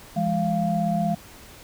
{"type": "tone cluster", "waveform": "sine", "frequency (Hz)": [169.6, 206.2, 693], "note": ["E3", "G#3", "F5"], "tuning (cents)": [50, -12, -14], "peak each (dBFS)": -25, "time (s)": [0.16, 1.15], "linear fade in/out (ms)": 10, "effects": ["pink hiss -46 dBFS RMS until 1.63 s"]}